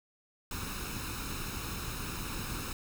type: noise with comb filter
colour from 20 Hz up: pink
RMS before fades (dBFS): -38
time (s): 0.51-2.73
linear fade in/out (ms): 2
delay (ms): 0.76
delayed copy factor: +0.65
effects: none